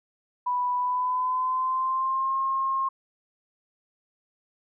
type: tone with pitch glide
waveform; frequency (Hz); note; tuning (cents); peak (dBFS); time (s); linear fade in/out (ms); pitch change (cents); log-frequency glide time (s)
sine; 987.8 to 1071; B5 to C6; 0 to +40; -23; 0.46-2.89; 10; +140; 0.77-2.36
effects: none